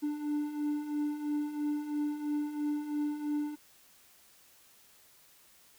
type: beating tone pair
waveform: triangle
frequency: 293.7 / 296.7 Hz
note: D4 / D4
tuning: 0 / +18 cents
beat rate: 3 Hz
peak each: -36 / -30 dBFS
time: 0.02-3.56 s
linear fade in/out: 20 ms
effects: white hiss -61 dBFS RMS until 5.78 s